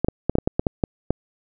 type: clicks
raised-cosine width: 2 ms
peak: -5 dBFS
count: 10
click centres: 0.046 / 0.085 / 0.296 / 0.354 / 0.385 / 0.475 / 0.595 / 0.668 / 0.838 / 1.106 s
effects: none